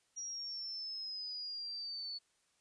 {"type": "exponential sweep", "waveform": "sine", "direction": "down", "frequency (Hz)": [5730, 4433], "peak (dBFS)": -40, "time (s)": [0.16, 2.19], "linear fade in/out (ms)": 20, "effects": ["white hiss -75 dBFS RMS until 2.6 s", "resampled to 22050 Hz"]}